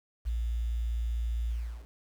sine tone with ADSR envelope, 57.7 Hz, A#1, 17 cents flat, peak -26 dBFS, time 0.25-1.87 s, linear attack 28 ms, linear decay 15 ms, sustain -2 dB, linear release 370 ms, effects 9-bit

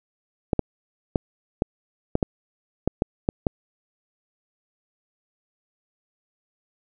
clicks, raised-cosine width 2 ms, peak -6 dBFS, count 10, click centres 0.532 / 0.593 / 1.158 / 1.621 / 2.154 / 2.228 / 2.876 / 3.021 / 3.289 / 3.468 s, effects none

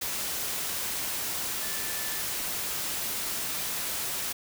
sine tone in noise, 1752 Hz, A6, 8 cents flat, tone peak -42 dBFS, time 1.62-2.22 s, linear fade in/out 10 ms, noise white, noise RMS -32 dBFS, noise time 0.01-4.33 s, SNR -13 dB, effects none

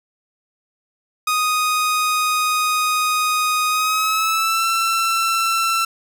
sawtooth tone with pitch glide, 1244.5 to 1341.5 Hz, D#6 to E6, 0 to +30 cents, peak -13 dBFS, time 1.27-5.85 s, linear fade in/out 5 ms, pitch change +130 cents, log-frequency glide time 3.69-4.66 s, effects none

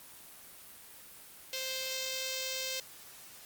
5% pulse tone with notch filter, 523.3 Hz, C5, in tune, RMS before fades -37 dBFS, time 1.53-2.8 s, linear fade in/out 2 ms, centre 1200 Hz, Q 0.65, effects white hiss -52 dBFS RMS until 3.45 s + Opus 24 kbps

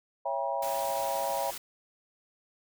sine chord, C# diminished seventh, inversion none, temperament just, 554.4 / 665.2 / 798.3 / 957.9 Hz, C#5 / E5 / G5 / Bb5, 0 / +16 / +31 / +47 cents, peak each -34 dBFS, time 0.25-1.51 s, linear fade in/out 10 ms
white noise, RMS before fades -40 dBFS, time 0.62-1.58 s, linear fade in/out 5 ms
effects none

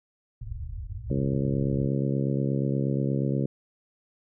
white low-pass noise, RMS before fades -36 dBFS, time 0.41-1.89 s, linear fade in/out 10 ms, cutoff 120 Hz, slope 96 dB/octave
harmonic tone, 68.4 Hz, C#2, 23 cents flat, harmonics 2 / 3 / 4 / 5 / 6 / 7 / 8, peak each -26 / -30 / -32 / -34 / -36 / -37 / -38 dBFS, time 1.1-3.46 s, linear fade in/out 5 ms
effects none

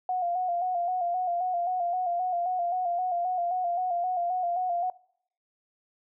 sine tone with vibrato, 715 Hz, F5, 41 cents sharp, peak -25 dBFS, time 0.09-4.9 s, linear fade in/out 2 ms, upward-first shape square, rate 3.8 Hz, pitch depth 48 cents each way, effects noise-tail reverb RT60 0.7 s tail -24 dB re dry

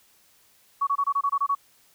sine tone bursts, 1123 Hz, C#6, 22 cents sharp, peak -20 dBFS, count 9, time 0.81-1.551 s, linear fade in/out 10 ms, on 61 ms, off 24 ms, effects white hiss -60 dBFS RMS until 1.94 s

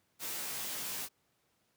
white noise with comb filter, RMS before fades -39 dBFS, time 0.19-1.09 s, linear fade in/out 50 ms, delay 15 ms, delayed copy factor +0.75, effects pink hiss -75 dBFS RMS until 1.76 s + high-pass 100 Hz 12 dB/octave

